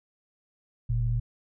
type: tone pair together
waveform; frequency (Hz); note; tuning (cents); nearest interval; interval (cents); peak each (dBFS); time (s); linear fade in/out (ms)
sine; 43.75 / 116.54; F1 / A#2; +4 / 0; octave + perfect fourth; 1696; -28 / -25; 0.89-1.2; 10
effects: none